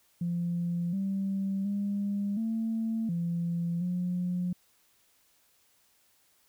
sine tone with pitch steps, 172.7 / 194.6 / 201.6 / 224.4 / 170.6 / 178.8 Hz, F3 / G3 / G3 / A3 / F3 / F3, -19 / -12 / +49 / +34 / -40 / +41 cents, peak -27 dBFS, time 0.21-4.53 s, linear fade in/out 5 ms, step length 720 ms, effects tanh soft clip ceiling -23 dBFS + white hiss -67 dBFS RMS until 6.48 s

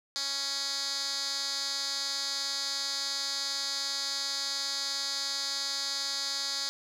10% pulse tone with band-pass filter, 277.2 Hz, C#4, in tune, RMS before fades -33 dBFS, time 0.16-6.69 s, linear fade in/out 0 ms, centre 5100 Hz, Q 5.3, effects none

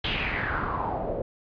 pink noise with low-pass filter sweep, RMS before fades -29 dBFS, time 0.04-1.22 s, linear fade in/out 5 ms, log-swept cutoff 3300 to 500 Hz, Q 4.9, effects resampled to 11025 Hz

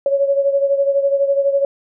sine beating tone pair, 554 / 566 Hz, C#5 / C#5, -1 / +36 cents, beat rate 12 Hz, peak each -14 / -20 dBFS, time 0.06-1.65 s, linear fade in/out 2 ms, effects none

